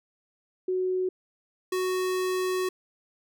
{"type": "tone pair in turn", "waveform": ["sine", "square"], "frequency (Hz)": [370, 370], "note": ["F#4", "F#4"], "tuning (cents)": [0, 0], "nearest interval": "unison", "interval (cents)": 0, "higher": "neither", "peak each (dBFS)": [-24, -26], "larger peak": "first", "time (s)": [[0.68, 1.09], [1.72, 2.69]], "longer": "second", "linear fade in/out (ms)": 5, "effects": []}